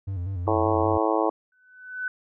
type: tone with vibrato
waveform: triangle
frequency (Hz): 92.5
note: F#2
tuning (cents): 0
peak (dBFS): -25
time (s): 0.07-0.98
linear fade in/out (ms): 10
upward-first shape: square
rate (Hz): 5.2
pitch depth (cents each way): 84
type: harmonic tone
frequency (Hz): 109.6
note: A2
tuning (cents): -6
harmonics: 3 / 4 / 5 / 6 / 7 / 8 / 9 / 10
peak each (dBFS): -26 / -27 / -28 / -29 / -29 / -30 / -31 / -31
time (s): 0.47-1.3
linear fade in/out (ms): 5
type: tone with exponential growth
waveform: sine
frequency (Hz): 1503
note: F#6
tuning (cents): +27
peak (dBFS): -24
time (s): 1.52-2.08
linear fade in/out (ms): 2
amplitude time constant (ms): 120
effects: none